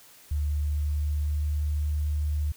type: tone with pitch glide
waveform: sine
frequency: 73.8 to 74.74 Hz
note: D2 to D2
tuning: +9 to +31 cents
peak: -24 dBFS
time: 0.31-2.52 s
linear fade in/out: 5 ms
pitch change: +22 cents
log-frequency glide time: 0.52-1.77 s
effects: white hiss -53 dBFS RMS until 2.56 s